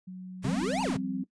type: tone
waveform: sine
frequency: 184.5 Hz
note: F#3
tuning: 5 cents flat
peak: -38 dBFS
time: 0.07-0.6 s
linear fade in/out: 10 ms
type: noise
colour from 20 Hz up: pink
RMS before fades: -46 dBFS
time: 0.42-0.96 s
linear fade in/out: 20 ms
type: chord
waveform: sine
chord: F suspended second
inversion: none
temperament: equal with one note detuned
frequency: 174.61 / 194.19 / 261.6 Hz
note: F3 / G3 / C4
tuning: 0 / -16 / 0 cents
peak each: -38 / -34 / -32 dBFS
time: 0.44-1.24 s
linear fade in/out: 5 ms
type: exponential two-way sweep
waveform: square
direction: up then down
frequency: 116.54 to 982 to 116.54 Hz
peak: -30 dBFS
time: 0.44-0.97 s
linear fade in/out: 5 ms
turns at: 0.82 s
effects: noise-tail reverb RT60 0.1 s tail -17 dB re dry + resampled to 22050 Hz